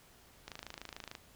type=click train; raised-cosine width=0.2 ms; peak=-26 dBFS; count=19; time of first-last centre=0.48-1.152 s; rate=26.8 Hz; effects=pink hiss -61 dBFS RMS until 1.35 s